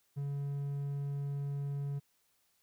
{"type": "tone", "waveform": "triangle", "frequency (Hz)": 141.3, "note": "C#3", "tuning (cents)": 34, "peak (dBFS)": -32, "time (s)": [0.16, 2], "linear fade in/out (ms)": 20, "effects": ["white hiss -74 dBFS RMS until 2.62 s"]}